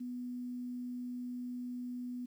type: tone with quantisation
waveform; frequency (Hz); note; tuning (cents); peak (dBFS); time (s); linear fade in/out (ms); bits
sine; 246.9; B3; 0; -38; 0-2.26; 10; 11
effects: none